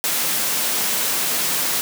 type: high-pass noise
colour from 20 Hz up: white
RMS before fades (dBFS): -21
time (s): 0.04-1.81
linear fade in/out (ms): 0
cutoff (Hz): 140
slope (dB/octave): 24
effects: none